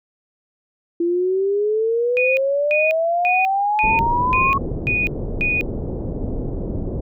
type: exponential sweep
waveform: sine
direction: up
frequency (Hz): 337.4 to 1108.7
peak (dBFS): -16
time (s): 1-4.58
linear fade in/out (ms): 5
type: tone bursts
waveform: sine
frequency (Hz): 2471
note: D#7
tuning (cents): -13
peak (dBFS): -17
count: 7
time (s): 2.17-5.61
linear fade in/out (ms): 0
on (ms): 200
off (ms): 340
type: low-pass noise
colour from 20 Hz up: pink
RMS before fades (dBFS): -25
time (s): 3.83-7.01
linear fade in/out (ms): 10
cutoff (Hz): 530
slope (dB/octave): 24
effects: none